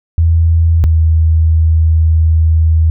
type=tone pair in turn; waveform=sine; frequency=82.41 / 80.34 Hz; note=E2 / E2; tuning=0 / -44 cents; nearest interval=unison; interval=44 cents; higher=first; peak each=-6 dBFS; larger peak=neither; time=0.18-0.84 / 0.84-2.9 s; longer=second; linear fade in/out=0 ms; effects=none